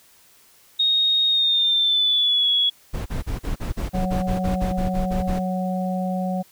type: tone with pitch glide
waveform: sine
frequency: 3729 to 3361 Hz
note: A#7 to G#7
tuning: 0 to +20 cents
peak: -16 dBFS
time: 0.79-2.7 s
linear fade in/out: 10 ms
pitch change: -180 cents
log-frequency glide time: 1.28-2.49 s
type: noise bursts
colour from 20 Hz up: brown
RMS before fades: -25 dBFS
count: 15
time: 2.93-5.398 s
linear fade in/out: 20 ms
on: 130 ms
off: 37 ms
type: harmonic tone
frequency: 185 Hz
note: F#3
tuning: in tune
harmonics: 1 / 3 / 4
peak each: -23 / -30 / -29 dBFS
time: 3.93-6.43 s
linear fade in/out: 20 ms
effects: white hiss -54 dBFS RMS until 6.51 s